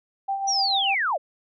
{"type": "tone with tremolo", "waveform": "sine", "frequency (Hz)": 785, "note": "G5", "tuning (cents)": 2, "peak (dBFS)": -22, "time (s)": [0.28, 0.95], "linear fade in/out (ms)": 10, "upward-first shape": "sine", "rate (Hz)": 6.8, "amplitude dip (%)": 50}
{"type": "linear sweep", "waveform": "sine", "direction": "down", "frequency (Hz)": [5940, 493.9], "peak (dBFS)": -21, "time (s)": [0.47, 1.18], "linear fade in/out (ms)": 20}
{"effects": []}